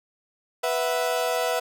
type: chord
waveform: 35% pulse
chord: B suspended fourth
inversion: none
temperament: equal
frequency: 493.9 / 659.3 / 740 Hz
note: B4 / E5 / F#5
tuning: 0 / 0 / 0 cents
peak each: -25 / -25 / -28 dBFS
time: 0.63-1.6 s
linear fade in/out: 10 ms
effects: none